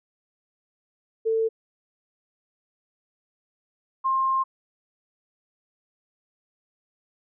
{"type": "tone pair in turn", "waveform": "sine", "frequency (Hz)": [447.2, 1060.6], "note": ["A4", "C6"], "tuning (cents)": [28, 23], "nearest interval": "octave + minor third", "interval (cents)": 1495, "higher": "second", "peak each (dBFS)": -20, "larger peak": "neither", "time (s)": [[1.25, 1.49], [4.04, 4.44]], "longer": "second", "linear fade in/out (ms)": 20, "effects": []}